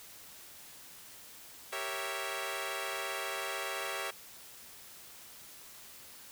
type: chord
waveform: 10% pulse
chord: G diminished seventh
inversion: none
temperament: equal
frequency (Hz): 392 / 466.2 / 554.4 / 659.3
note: G4 / Bb4 / Db5 / Fb5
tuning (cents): 0 / 0 / 0 / 0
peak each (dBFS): -33 / -35 / -32 / -32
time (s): 1.72-4.11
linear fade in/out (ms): 10
effects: white hiss -52 dBFS RMS until 6.31 s